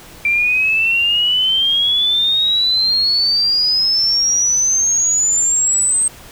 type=exponential sweep; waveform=sine; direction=up; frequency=2349 to 8372 Hz; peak=-12 dBFS; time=0.25-6.08 s; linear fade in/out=2 ms; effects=pink hiss -39 dBFS RMS until 6.31 s